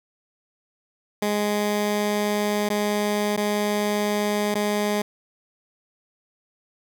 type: tone with dropouts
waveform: 15% pulse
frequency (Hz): 207.7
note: G#3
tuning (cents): 0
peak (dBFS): -15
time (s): 1.22-5.02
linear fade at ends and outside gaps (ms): 5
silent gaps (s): 2.69-2.7 / 3.365-3.374 / 4.544-4.552
effects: none